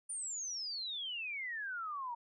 sine exponential sweep, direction down, 9397 to 925 Hz, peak -38 dBFS, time 0.09-2.15 s, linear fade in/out 10 ms, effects none

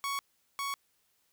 sawtooth tone pair in turn, 1114 / 1114 Hz, C#6 / C#6, +8 / +8 cents, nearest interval unison, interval 0 cents, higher neither, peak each -28 / -29 dBFS, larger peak first, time 0.04-0.19 / 0.59-0.74 s, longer neither, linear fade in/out 0 ms, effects white hiss -73 dBFS RMS until 1.32 s

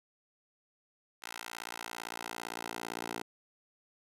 10% pulse tone with high-pass filter sweep, 57.7 Hz, A#1, 17 cents flat, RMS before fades -42 dBFS, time 1.22-3.23 s, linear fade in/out 10 ms, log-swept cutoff 1300 to 410 Hz, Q 0.76, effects resampled to 32000 Hz

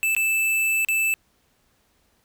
square tone with dropouts, 2637 Hz, E7, in tune, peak -20 dBFS, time 0.03-1.14 s, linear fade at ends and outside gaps 0 ms, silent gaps 0.149-0.165 / 0.848-0.886 s, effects pink hiss -65 dBFS RMS until 2.24 s

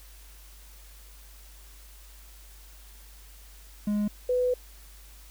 triangle / sine tone pair in turn, 207.7 / 498.6 Hz, G#3 / B4, 0 / +16 cents, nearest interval octave + minor third, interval 1516 cents, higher second, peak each -22 dBFS, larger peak neither, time 3.87-4.08 / 4.29-4.54 s, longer second, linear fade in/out 5 ms, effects added 50 Hz sine -48 dBFS peak until 5.3 s + white hiss -54 dBFS RMS until 5.3 s

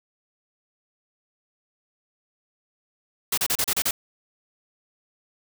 white noise bursts, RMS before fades -23 dBFS, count 7, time 3.32-3.91 s, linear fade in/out 5 ms, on 56 ms, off 33 ms, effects none

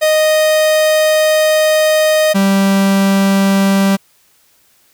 45% pulse tone pair in turn, 621 / 195.6 Hz, D#5 / G3, -3 / -4 cents, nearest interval octave + minor sixth, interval 2001 cents, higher first, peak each -9 dBFS, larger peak neither, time 0.01-2.34 / 2.34-3.97 s, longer first, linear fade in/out 20 ms, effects white hiss -53 dBFS RMS until 4.93 s

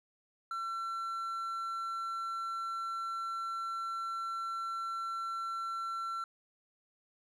triangle tone, 1350 Hz, E6, 41 cents sharp, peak -33 dBFS, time 0.51-6.24 s, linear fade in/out 2 ms, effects none

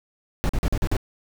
brown noise bursts, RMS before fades -21 dBFS, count 6, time 0.44-0.967 s, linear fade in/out 0 ms, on 52 ms, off 43 ms, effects none

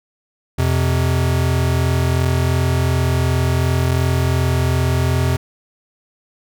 square tone pair together, 85.8 / 128.55 Hz, F2 / C3, -30 / -30 cents, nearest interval perfect fifth, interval 700 cents, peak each -18 dBFS, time 0.58-5.37 s, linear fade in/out 10 ms, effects none

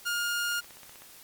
sawtooth tone, 1417 Hz, F6, 25 cents sharp, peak -24 dBFS, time 0.05-0.61 s, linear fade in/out 20 ms
click train, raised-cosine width 0.3 ms, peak -33 dBFS, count 9, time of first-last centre 0.52-1.02 s, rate 16 Hz
effects white hiss -51 dBFS RMS until 1.23 s + MP3 96 kbps

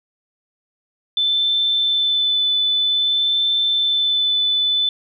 sine tone with vibrato, 3520 Hz, A7, in tune, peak -15 dBFS, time 1.17-4.89 s, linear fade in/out 2 ms, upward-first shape sine, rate 0.52 Hz, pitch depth 11 cents each way, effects none

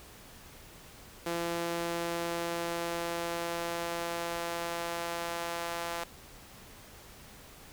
sawtooth tone with high-pass filter sweep, 170 Hz, F3, 46 cents flat, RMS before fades -35 dBFS, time 1.26-6.04 s, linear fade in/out 5 ms, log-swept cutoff 360 to 690 Hz, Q 1.1, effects pink hiss -52 dBFS RMS until 7.72 s

